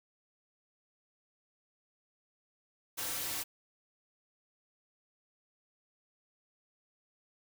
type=noise with comb filter; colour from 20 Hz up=white; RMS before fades=-37 dBFS; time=2.97-3.44 s; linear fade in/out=20 ms; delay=4.8 ms; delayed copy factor=-0.7; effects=none